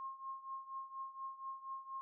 sine tone with tremolo, 1071 Hz, C6, 40 cents sharp, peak -40 dBFS, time 0-2.01 s, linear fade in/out 0 ms, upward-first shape triangle, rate 4.2 Hz, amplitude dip 85%, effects none

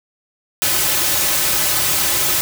white noise with comb filter, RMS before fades -17 dBFS, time 0.62-2.41 s, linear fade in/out 0 ms, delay 4.3 ms, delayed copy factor -0.8, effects none

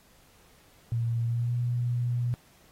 sine tone with pitch glide, 116.54 to 121.28 Hz, A#2 to B2, 0 to -31 cents, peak -25 dBFS, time 0.92-2.34 s, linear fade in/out 0 ms, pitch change +69 cents, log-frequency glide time 1.25-1.56 s, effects pink hiss -60 dBFS RMS until 2.71 s + AAC 48 kbps

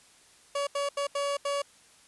30% pulse tone bursts at uneven times, 566 Hz, C#5, 36 cents sharp, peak -25 dBFS, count 5, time 0.55-0.67 / 0.75-0.89 / 0.97-1.07 / 1.15-1.37 / 1.45-1.62 s, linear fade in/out 5 ms, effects white hiss -58 dBFS RMS until 2.07 s + resampled to 24000 Hz

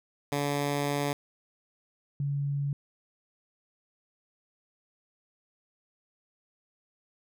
10% pulse / sine tone pair in turn, 143.5 / 141.61 Hz, D3 / C#3, -40 / +37 cents, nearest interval unison, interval 23 cents, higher first, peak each -19 / -27 dBFS, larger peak first, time 0.32-1.13 / 2.2-2.73 s, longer first, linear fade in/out 2 ms, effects none

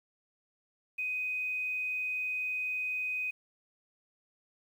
sine tone, 2504 Hz, D#7, 10 cents sharp, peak -31 dBFS, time 0.98-3.31 s, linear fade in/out 10 ms, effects 10-bit

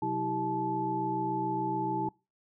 sine tone cluster, 129.5 / 185.6 / 324.1 / 391.1 / 868 Hz, C3 / F#3 / E4 / G4 / A5, -17 / +6 / -29 / -4 / -24 cents, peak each -39 / -39 / -34 / -38 / -31 dBFS, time 0.02-2.09 s, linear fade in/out 5 ms, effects noise-tail reverb RT60 0.3 s tail -25 dB re dry

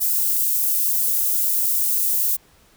white high-pass noise, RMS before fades -20 dBFS, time 0-2.37 s, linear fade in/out 20 ms, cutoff 12000 Hz, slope 12 dB/octave, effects pink hiss -55 dBFS RMS until 2.76 s

